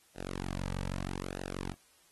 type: tone with flanger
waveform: sawtooth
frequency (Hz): 46.25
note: F#1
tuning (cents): 0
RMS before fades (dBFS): -38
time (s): 0.15-1.75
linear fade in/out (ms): 50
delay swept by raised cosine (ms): 0.89 to 2.89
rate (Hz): 0.8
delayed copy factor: -0.9
effects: white hiss -65 dBFS RMS until 2.11 s + AAC 32 kbps